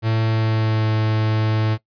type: tone with pitch glide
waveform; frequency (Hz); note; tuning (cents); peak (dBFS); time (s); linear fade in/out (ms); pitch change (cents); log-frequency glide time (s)
45% pulse; 111.5 to 109.14; A2 to A2; +23 to -14; -17; 0.02-1.78; 50; -37; 0.23-0.9
effects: noise-tail reverb RT60 0.1 s tail -19 dB re dry + resampled to 11025 Hz